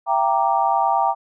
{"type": "chord", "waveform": "sine", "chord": "E half-diminished seventh", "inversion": "none", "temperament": "equal with one note detuned", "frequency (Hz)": [673.9, 784, 932.3, 1174.7], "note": ["E5", "G5", "Bb5", "D6"], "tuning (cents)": [38, 0, 0, 0], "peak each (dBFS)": [-24, -19, -20, -25], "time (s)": [0.06, 1.15], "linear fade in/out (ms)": 50, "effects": []}